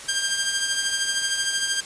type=tone with tremolo; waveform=10% pulse; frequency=1595 Hz; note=G6; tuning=30 cents sharp; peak=-11 dBFS; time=0.08-1.81 s; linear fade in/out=10 ms; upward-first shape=triangle; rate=13 Hz; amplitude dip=55%; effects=white hiss -38 dBFS RMS until 1.85 s + resampled to 22050 Hz